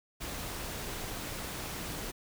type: noise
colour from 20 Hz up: pink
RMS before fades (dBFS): -39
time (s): 0.2-2.12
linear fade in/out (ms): 20
effects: none